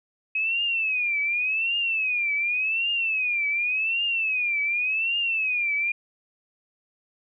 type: tone with vibrato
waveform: sine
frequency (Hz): 2542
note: D#7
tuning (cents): +36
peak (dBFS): -22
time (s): 0.35-5.92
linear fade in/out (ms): 5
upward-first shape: triangle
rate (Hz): 0.88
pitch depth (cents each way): 190
effects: none